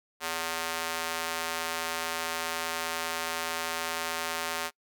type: tone with high-pass filter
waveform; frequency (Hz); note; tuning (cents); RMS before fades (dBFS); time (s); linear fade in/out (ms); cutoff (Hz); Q
square; 82.41; E2; 0; -33; 0.2-4.71; 50; 850; 0.66
effects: noise-tail reverb RT60 0.1 s tail -25 dB re dry